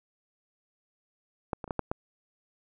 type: clicks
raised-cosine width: 1 ms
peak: -15 / -22 / -30 / -16 / -13 / -15 dBFS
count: 6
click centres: 1.532 / 1.642 / 1.678 / 1.708 / 1.793 / 1.915 s
effects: none